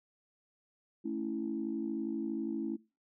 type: chord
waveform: sine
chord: A major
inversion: none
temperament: equal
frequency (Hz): 220 / 277.2 / 329.6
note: A3 / C#4 / E4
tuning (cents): 0 / 0 / 0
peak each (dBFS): -38 / -38 / -36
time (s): 1.04-2.77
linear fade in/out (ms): 20
effects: noise-tail reverb RT60 0.3 s tail -22 dB re dry + tanh soft clip ceiling -24 dBFS